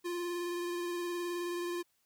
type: tone with vibrato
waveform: square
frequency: 349.2 Hz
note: F4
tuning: in tune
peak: -35 dBFS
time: 0.04-1.83 s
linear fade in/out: 20 ms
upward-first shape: sine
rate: 19 Hz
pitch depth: 18 cents each way
effects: white hiss -75 dBFS RMS until 2.05 s